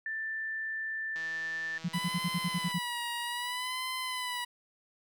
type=tone; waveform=sine; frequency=1772 Hz; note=A6; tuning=12 cents sharp; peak=-33 dBFS; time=0.06-1.78 s; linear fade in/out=2 ms
type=click train; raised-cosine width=0.2 ms; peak=-30 dBFS; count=253; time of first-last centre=1.16-2.716 s; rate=162 Hz
type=tone bursts; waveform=sine; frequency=174.61 Hz; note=F3; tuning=in tune; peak=-28 dBFS; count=10; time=1.84-2.788 s; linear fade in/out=10 ms; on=48 ms; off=52 ms
type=tone with vibrato; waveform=15% pulse; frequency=987.8 Hz; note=B5; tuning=in tune; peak=-27 dBFS; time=1.93-4.45 s; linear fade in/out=10 ms; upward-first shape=sine; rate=0.63 Hz; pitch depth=68 cents each way
effects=none